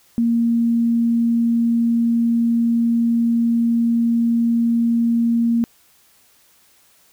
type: tone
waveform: sine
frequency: 232.9 Hz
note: A#3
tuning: 1 cent flat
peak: -14 dBFS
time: 0.18-5.64 s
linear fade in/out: 0 ms
effects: white hiss -55 dBFS RMS until 7.12 s